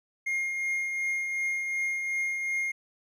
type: tone with tremolo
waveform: triangle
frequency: 2132 Hz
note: C7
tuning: 32 cents sharp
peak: -24 dBFS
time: 0.26-2.72 s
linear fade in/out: 10 ms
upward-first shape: triangle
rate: 2.7 Hz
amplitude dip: 40%
effects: none